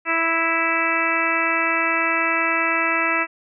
harmonic tone, 329.6 Hz, E4, in tune, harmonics 1 / 2 / 3 / 4 / 5 / 6 / 7 / 8, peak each -29 / -29 / -28 / -24 / -28 / -24 / -26 / -25 dBFS, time 0.05-3.27 s, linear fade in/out 50 ms, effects none

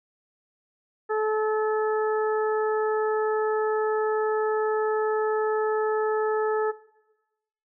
harmonic tone, 432.2 Hz, A4, 31 cents flat, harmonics 1 / 2 / 3 / 4, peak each -24 / -31 / -32 / -35 dBFS, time 1.09-6.72 s, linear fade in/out 20 ms, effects noise-tail reverb RT60 1.0 s tail -17 dB re dry

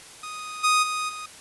sawtooth tone with level steps, 1244.5 Hz, D#6, in tune, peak -30 / -14 / -22 / -30 dBFS, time 0.23-1.26 s, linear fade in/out 5 ms, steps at 0.63 / 0.82 / 1.08 s, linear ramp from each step 20 ms, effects white hiss -45 dBFS RMS until 1.4 s + resampled to 24000 Hz

